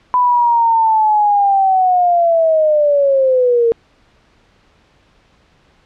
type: linear sweep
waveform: sine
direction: down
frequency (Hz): 1000 to 455.9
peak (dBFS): -9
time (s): 0.14-3.72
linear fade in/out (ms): 0
effects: pink hiss -53 dBFS RMS until 5.85 s + low-pass 4000 Hz 12 dB/octave